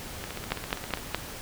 two click trains, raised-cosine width 0.3 ms, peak -9 / -19 dBFS, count 4 / 12, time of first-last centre 0.52-1.146 / 0.24-0.973 s, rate 4.79 / 15 Hz, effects pink hiss -40 dBFS RMS until 1.41 s

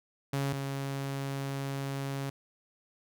sawtooth tone pair in turn, 138.59 / 137.63 Hz, C#3 / C#3, 0 / -12 cents, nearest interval unison, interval 12 cents, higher first, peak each -25 / -29 dBFS, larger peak first, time 0.33-0.53 / 0.53-2.3 s, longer second, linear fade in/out 5 ms, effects none

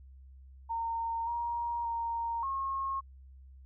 sine tone with pitch steps, 918 / 943 / 928 / 1083 Hz, A#5 / A#5 / A#5 / C#6, -27 / +20 / -8 / -41 cents, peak -31 dBFS, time 0.69-3.01 s, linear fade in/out 20 ms, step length 580 ms, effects added 66 Hz sine -50 dBFS peak until 3.65 s

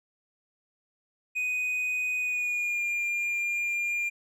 triangle tone with pitch glide, 2493 to 2401 Hz, D#7 to D7, +3 to +38 cents, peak -25 dBFS, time 1.35-4.1 s, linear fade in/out 20 ms, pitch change -65 cents, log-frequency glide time 2.18-2.86 s, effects none

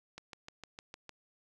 click train, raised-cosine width 0.2 ms, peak -28 dBFS, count 7, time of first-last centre 0.18-1.093 s, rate 6.57 Hz, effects none

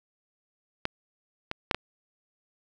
clicks, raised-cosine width 0.3 ms, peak -11 / -15 / -6 / -11 dBFS, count 4, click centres 0.854 / 1.514 / 1.712 / 1.746 s, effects none

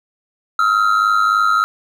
triangle ring-modulated tone, 1326 Hz, E6, 10 cents sharp, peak -7 dBFS, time 0.59-1.64 s, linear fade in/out 0 ms, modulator 51.7 Hz, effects none

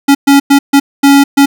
square tone bursts at uneven times, 279.6 Hz, C#4, 15 cents sharp, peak -3 dBFS, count 6, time 0.08-0.15 / 0.27-0.4 / 0.5-0.59 / 0.73-0.8 / 1.03-1.24 / 1.37-1.46 s, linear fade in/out 10 ms, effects none

